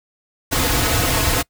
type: noise with comb filter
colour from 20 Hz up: pink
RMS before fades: -18 dBFS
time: 0.51-1.43 s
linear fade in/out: 20 ms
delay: 5.1 ms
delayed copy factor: -0.9
effects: noise-tail reverb RT60 0.1 s tail -24 dB re dry